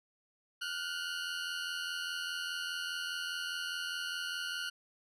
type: tone pair together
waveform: 20% pulse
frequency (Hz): 1421.1 / 1506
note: F6 / F#6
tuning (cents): +30 / +30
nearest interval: minor second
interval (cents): 100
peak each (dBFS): -33 / -35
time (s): 0.61-4.7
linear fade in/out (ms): 10
effects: low-pass 9000 Hz 12 dB/octave